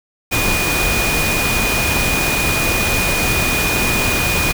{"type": "tone in noise", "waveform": "sine", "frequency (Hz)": 2459, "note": "D#7", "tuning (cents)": -21, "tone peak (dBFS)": -19, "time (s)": [0.31, 4.53], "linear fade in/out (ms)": 20, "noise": "pink", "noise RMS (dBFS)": -18, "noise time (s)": [0.31, 4.53], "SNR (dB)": -4, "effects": []}